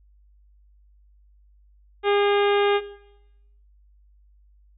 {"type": "harmonic tone with a mistuned harmonic", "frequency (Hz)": 405.9, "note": "G#4", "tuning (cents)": -40, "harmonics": [1, 2, 3, 4, 5, 6, 7, 8, 9], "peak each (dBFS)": [-19, -25, -29, -31, -33, -35, -36, -37, -38], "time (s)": [2.03, 2.81], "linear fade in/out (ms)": 50, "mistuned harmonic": 5, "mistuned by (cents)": 45, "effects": ["noise-tail reverb RT60 0.9 s tail -17 dB re dry", "added 50 Hz sine -53 dBFS peak until 4.77 s"]}